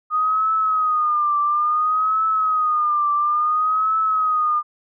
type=tone with vibrato; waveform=sine; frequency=1237 Hz; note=D#6; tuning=10 cents flat; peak=-16 dBFS; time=0.1-4.63 s; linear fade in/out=50 ms; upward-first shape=triangle; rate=0.58 Hz; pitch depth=97 cents each way; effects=none